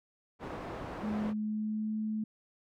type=low-pass noise; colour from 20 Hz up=white; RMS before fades=-41 dBFS; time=0.39-1.34 s; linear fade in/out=50 ms; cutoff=820 Hz; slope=12 dB/octave
type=tone with pitch glide; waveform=sine; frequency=212.6 to 216.3 Hz; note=G#3 to A3; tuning=+41 to -29 cents; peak=-31 dBFS; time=1.03-2.24 s; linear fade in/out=5 ms; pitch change=+30 cents; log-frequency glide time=1.26-1.96 s
effects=none